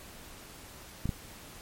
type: clicks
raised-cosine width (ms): 5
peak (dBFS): -19 / -17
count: 2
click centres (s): 1.056 / 1.092
effects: pink hiss -49 dBFS RMS until 1.61 s + MP3 64 kbps